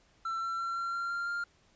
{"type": "tone with pitch steps", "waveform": "triangle", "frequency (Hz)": [1342, 1351.3, 1360.7, 1370.2, 1379.7, 1389.3, 1399], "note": ["E6", "E6", "F6", "F6", "F6", "F6", "F6"], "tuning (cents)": [31, 43, -45, -33, -21, -9, 3], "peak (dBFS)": -30, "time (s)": [0.25, 1.44], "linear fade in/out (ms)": 5, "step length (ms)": 170, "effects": ["pink hiss -66 dBFS RMS until 1.75 s", "resampled to 16000 Hz"]}